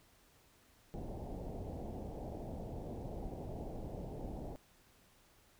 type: low-pass noise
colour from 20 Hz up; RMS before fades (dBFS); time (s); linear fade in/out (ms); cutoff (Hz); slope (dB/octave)
pink; -44; 0.94-4.56; 0; 800; 48
effects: pink hiss -67 dBFS RMS until 5.59 s